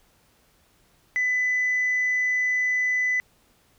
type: tone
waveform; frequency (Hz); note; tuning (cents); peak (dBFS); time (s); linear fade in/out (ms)
sine; 2000; B6; +21; -19; 1.16-3.2; 0
effects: tanh soft clip ceiling -18 dBFS + pink hiss -62 dBFS RMS until 3.78 s